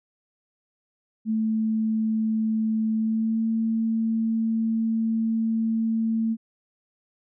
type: tone with pitch glide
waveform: sine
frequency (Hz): 220 to 224.5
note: A3 to A3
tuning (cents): 0 to +35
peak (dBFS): -21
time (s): 1.25-6.37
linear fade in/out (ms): 50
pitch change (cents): +35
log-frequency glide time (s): 2.95-3.45
effects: none